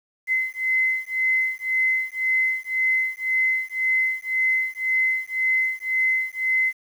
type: beating tone pair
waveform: sine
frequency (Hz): 2050 / 2051.9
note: C7 / C7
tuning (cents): -36 / -34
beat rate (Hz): 1.9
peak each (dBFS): -23 / -23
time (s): 0.27-6.73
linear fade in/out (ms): 50
effects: 8-bit